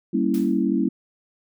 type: chord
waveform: sine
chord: G diminished seventh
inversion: none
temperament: equal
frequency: 196 / 233.1 / 277.2 / 329.6 Hz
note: G3 / Bb3 / Db4 / Fb4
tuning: 0 / 0 / 0 / 0 cents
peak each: -24 dBFS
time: 0.13-0.89 s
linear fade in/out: 10 ms
type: noise with exponential decay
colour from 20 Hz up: white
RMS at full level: -38 dBFS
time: 0.34-0.67 s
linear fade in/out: 1 ms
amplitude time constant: 71 ms
effects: none